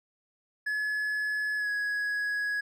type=tone with pitch glide; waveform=triangle; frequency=1704 to 1669.9 Hz; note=G#6 to G#6; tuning=+44 to +9 cents; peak=-26 dBFS; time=0.66-2.61 s; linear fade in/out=10 ms; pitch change=-35 cents; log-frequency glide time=1.57-1.69 s; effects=none